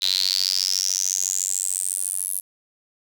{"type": "tone with high-pass filter sweep", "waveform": "square", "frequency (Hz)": 46.9, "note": "F#1", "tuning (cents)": 24, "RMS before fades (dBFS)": -24, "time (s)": [0.01, 2.41], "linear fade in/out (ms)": 20, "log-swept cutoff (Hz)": [3900, 11000], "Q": 9.1, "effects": []}